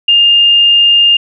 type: tone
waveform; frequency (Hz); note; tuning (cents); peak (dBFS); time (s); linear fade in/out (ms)
sine; 2815; F7; +13; -4; 0.08-1.17; 5
effects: none